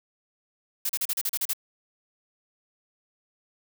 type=noise bursts; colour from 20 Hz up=blue; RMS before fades=-27 dBFS; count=9; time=0.85-1.534 s; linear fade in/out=5 ms; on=44 ms; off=36 ms; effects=none